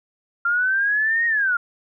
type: linear two-way sweep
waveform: sine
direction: up then down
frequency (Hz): 1382 to 1880 to 1382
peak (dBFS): -17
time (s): 0.45-1.57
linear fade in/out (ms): 5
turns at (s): 1.26
effects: none